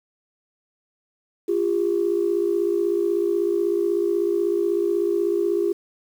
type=tone pair together; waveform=sine; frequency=346.6 / 402.8 Hz; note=F4 / G4; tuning=-13 / +47 cents; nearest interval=minor third; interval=260 cents; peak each=-21 dBFS; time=1.48-5.73 s; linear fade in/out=10 ms; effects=tanh soft clip ceiling -11 dBFS + 8-bit